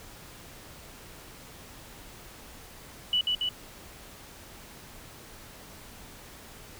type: tone with echo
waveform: sine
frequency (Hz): 2960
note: F#7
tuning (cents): 0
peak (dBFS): -22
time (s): 3.13-3.21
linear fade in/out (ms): 2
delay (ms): 140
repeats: 2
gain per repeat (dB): -2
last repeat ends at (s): 3.49
effects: pink hiss -48 dBFS RMS until 6.79 s